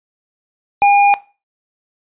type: tone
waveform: square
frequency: 810 Hz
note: G#5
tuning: 43 cents flat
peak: -8 dBFS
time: 0.82-1.14 s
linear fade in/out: 0 ms
effects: noise-tail reverb RT60 0.3 s tail -18 dB re dry + resampled to 8000 Hz